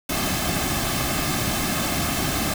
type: noise with comb filter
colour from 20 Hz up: pink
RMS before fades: -24 dBFS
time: 0.09-2.54 s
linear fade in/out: 5 ms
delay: 2.1 ms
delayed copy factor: -0.6
effects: none